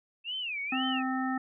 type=tone with vibrato; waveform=sine; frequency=2621 Hz; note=E7; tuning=11 cents flat; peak=-32 dBFS; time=0.24-1.03 s; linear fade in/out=50 ms; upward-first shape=sine; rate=2 Hz; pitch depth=280 cents each way
type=harmonic tone; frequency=260.5 Hz; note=C4; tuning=7 cents flat; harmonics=1 / 3 / 5 / 7; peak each=-30 / -35 / -37 / -38 dBFS; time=0.72-1.38 s; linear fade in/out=5 ms
effects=none